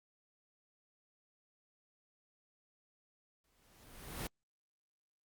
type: noise with exponential growth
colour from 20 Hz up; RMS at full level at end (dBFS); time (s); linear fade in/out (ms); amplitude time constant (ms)
pink; -39; 3.44-4.27; 2; 180
effects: Opus 48 kbps